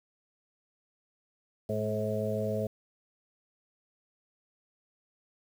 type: harmonic tone with a mistuned harmonic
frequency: 107.4 Hz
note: A2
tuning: 41 cents flat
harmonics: 1 / 2 / 4 / 5 / 6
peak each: -35 / -35 / -35 / -35 / -35 dBFS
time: 1.69-2.67 s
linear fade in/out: 5 ms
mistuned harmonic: 2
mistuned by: -15 cents
effects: 9-bit